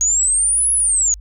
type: linear two-way sweep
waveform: sine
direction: up then down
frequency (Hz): 6600 to 10548 to 6600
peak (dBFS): -13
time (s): 0.01-1.14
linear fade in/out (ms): 0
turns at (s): 0.72
effects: added 50 Hz sine -33 dBFS peak until 1.2 s